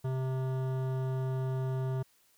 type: tone with hard clipping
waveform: sine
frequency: 130.81 Hz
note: C3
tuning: in tune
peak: -32 dBFS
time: 0.04-2.03 s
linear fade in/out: 10 ms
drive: 15 dB
effects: white hiss -67 dBFS RMS until 2.37 s